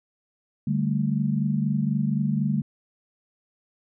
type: chord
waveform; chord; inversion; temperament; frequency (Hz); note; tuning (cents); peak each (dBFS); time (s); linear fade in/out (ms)
sine; D suspended fourth; none; equal; 146.83 / 196 / 220; D3 / G3 / A3; 0 / 0 / 0; -25 / -26 / -26; 0.67-2.62; 5
effects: none